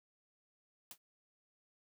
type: noise with exponential decay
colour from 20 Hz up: white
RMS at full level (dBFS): -44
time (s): 0.91-0.98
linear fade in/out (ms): 2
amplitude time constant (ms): 15
effects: none